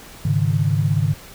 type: chord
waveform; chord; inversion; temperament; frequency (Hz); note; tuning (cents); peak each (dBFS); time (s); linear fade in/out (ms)
sine; Ab suspended fourth; none; equal with one note detuned; 103.83 / 138.59 / 155.03; Ab2 / Db3 / Eb3; 0 / 0 / -6; -20; 0.25-1.14; 5
effects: pink hiss -41 dBFS RMS until 1.34 s